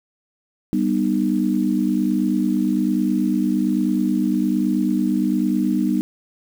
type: chord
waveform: sine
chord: G augmented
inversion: none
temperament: just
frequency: 196 / 245 / 306.2 Hz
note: G3 / B3 / D#4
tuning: 0 / -14 / -28 cents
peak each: -21 dBFS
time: 0.73-6.01 s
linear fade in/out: 0 ms
effects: 7-bit